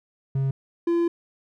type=tone pair in turn; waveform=triangle; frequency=135.2 / 340.7 Hz; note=C#3 / F4; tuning=-43 / -43 cents; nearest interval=octave + major third; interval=1600 cents; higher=second; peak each=-19 / -17 dBFS; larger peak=second; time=0.35-0.51 / 0.87-1.08 s; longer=second; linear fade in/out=5 ms; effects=none